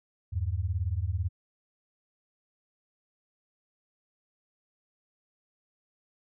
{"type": "beating tone pair", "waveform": "sine", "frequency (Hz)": [80.8, 98.8], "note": ["E2", "G2"], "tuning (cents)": [-34, 14], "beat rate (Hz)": 18, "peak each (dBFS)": -30, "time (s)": [0.32, 1.29], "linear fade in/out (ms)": 20, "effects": []}